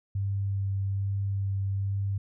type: tone with vibrato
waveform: sine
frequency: 98.4 Hz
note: G2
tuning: 7 cents sharp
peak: -26 dBFS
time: 0.15-2.18 s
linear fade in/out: 5 ms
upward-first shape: sine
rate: 1.2 Hz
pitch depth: 11 cents each way
effects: none